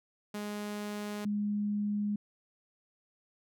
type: tone pair in turn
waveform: sawtooth / sine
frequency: 207.7 / 206.8 Hz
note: G#3 / G#3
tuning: 0 / -7 cents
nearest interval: unison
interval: 7 cents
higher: first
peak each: -32 / -29 dBFS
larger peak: second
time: 0.34-1.25 / 1.25-2.16 s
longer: neither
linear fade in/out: 5 ms
effects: none